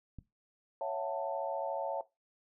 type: click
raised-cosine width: 5 ms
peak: -33 dBFS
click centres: 0.187 s
type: chord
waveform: sine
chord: F# minor seventh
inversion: second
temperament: just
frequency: 555 / 666 / 740 / 888 Hz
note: C#5 / E5 / F#5 / A5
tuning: +2 / +18 / 0 / +16 cents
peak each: -37 / -38 / -41 / -39 dBFS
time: 0.81-2.01 s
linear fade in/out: 2 ms
effects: noise-tail reverb RT60 0.2 s tail -17 dB re dry